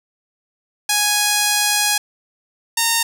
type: tone pair in turn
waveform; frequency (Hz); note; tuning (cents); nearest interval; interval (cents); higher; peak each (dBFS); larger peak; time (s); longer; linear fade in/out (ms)
5% pulse; 830.6 / 919.2; G#5 / A#5; 0 / -25; major second; 175; second; -3; neither; 0.89-1.98 / 2.77-3.03; first; 5
effects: none